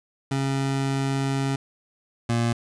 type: tone pair in turn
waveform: 25% pulse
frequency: 136.3 / 117.36 Hz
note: C#3 / A#2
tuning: -29 / +12 cents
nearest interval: minor third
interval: 259 cents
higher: first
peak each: -19 / -17 dBFS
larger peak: second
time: 0.31-1.56 / 2.29-2.53 s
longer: first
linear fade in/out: 5 ms
effects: resampled to 22050 Hz + 9-bit